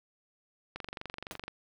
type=click train; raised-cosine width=0.3 ms; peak=-23 dBFS; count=18; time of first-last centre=0.76-1.48 s; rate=23.6 Hz
type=noise with exponential decay; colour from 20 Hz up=pink; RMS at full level=-38 dBFS; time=1.31-1.38 s; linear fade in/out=5 ms; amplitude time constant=15 ms
effects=none